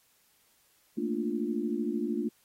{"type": "chord", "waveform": "sine", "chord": "Bb major seventh", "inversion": "third", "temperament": "equal", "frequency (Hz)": [220, 233.1, 293.7, 349.2], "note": ["A3", "Bb3", "D4", "F4"], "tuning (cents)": [0, 0, 0, 0], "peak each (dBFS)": -34, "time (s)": [0.97, 2.29], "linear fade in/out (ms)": 10, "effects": ["white hiss -67 dBFS RMS until 2.44 s", "AAC 48 kbps"]}